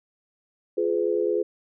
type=chord; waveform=sine; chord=F diminished; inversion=none; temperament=just; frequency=349.2 / 419.1 / 502.9 Hz; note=F4 / Ab4 / Cb5; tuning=0 / +16 / +31 cents; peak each=-26 / -24 / -27 dBFS; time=0.77-1.43 s; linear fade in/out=10 ms; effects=none